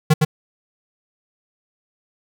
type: tone with echo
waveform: square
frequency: 154.6 Hz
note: D#3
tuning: 11 cents flat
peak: -10 dBFS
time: 0.1-0.14 s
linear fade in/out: 10 ms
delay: 110 ms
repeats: 1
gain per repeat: -3 dB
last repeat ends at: 0.25 s
effects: none